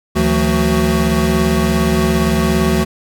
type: tone cluster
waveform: square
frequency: 74.3 / 162.1 / 179.5 / 222.9 / 373.1 Hz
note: D2 / E3 / F3 / A3 / F#4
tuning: +21 / -29 / +48 / +23 / +14 cents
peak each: -20 dBFS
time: 0.15-2.85 s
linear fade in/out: 20 ms
effects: none